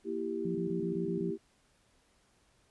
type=chord; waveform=sine; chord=E diminished; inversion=second; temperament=equal; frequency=233.1 / 329.6 / 392 Hz; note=Bb3 / E4 / G4; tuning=0 / 0 / 0 cents; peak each=-40 / -37 / -35 dBFS; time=0.04-1.38 s; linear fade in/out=50 ms
type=tone bursts; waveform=sine; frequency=174.61 Hz; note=F3; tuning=in tune; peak=-34 dBFS; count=7; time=0.45-1.306 s; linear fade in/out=2 ms; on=100 ms; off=26 ms
effects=pink hiss -69 dBFS RMS until 2.7 s + resampled to 24000 Hz